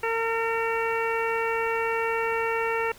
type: harmonic tone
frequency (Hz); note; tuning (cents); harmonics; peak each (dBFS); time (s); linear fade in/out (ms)
455.3; A#4; -41; 1 / 2 / 3 / 4 / 5 / 6; -27 / -30 / -32 / -33 / -34 / -35; 0.03-2.92; 5
effects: pink hiss -50 dBFS RMS until 2.98 s